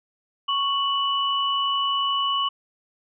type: tone pair together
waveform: sine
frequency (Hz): 1108.7 / 2960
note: C#6 / F#7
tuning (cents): 0 / 0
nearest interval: octave + perfect fourth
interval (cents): 1700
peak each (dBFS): -23 / -24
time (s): 0.48-2.49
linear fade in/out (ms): 10
effects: none